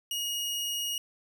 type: tone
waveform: sawtooth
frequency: 2877 Hz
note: F#7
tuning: 49 cents flat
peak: -27 dBFS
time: 0.11-0.98 s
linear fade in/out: 2 ms
effects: none